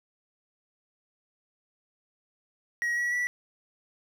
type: tone with pitch steps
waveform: triangle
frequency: 1901 / 1927.5 / 1954.4 Hz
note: A#6 / B6 / B6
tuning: +33 / -43 / -19 cents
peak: -24 dBFS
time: 2.82-3.27 s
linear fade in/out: 0 ms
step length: 150 ms
effects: none